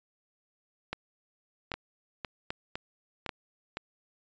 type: two click trains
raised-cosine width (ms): 0.3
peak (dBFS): -17 / -19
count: 4 / 5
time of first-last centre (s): 0.93-3.292 / 1.74-3.77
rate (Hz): 1.27 / 1.97
effects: resampled to 16000 Hz